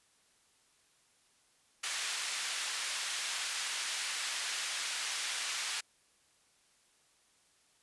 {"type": "band-pass noise", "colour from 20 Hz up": "pink", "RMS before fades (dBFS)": -37, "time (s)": [1.83, 5.81], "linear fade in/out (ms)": 10, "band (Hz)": [1800, 9500], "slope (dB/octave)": 12, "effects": ["white hiss -69 dBFS RMS until 7.82 s", "resampled to 24000 Hz"]}